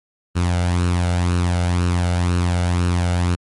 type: tone with flanger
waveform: sawtooth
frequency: 88.2 Hz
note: F2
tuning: 18 cents sharp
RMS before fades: -18 dBFS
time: 0.35-3.36 s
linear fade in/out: 20 ms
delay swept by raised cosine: 0.72 to 1.42 ms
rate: 2 Hz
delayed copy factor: +0.55
effects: MP3 48 kbps